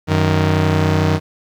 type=tone pair together; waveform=sawtooth; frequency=93.2 / 155.36 Hz; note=F#2 / D#3; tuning=+13 / -2 cents; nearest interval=major sixth; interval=885 cents; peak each=-12 dBFS; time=0.07-1.2 s; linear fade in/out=50 ms; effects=low-pass 5000 Hz 12 dB/octave + 8-bit